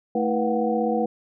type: tone cluster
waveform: sine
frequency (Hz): 220.2 / 321.7 / 486.2 / 721 / 757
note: A3 / E4 / B4 / F#5 / F#5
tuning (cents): +2 / -42 / -27 / -45 / +39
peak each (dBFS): -25 / -29 / -24 / -29 / -29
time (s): 0.15-1.06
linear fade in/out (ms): 5
effects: none